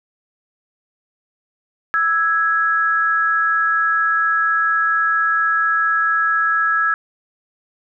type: tone pair together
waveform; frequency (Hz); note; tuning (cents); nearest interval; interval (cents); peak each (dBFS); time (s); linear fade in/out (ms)
sine; 1318.7 / 1663; E6 / G#6; 0 / +2; major third; 402; -17; 1.94-6.94; 0
effects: none